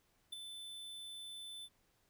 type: tone with ADSR envelope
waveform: square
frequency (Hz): 3520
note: A7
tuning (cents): 0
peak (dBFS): -40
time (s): 0.32-1.69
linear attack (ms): 10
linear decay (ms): 12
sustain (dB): -7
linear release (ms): 50
effects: pink hiss -75 dBFS RMS until 2.09 s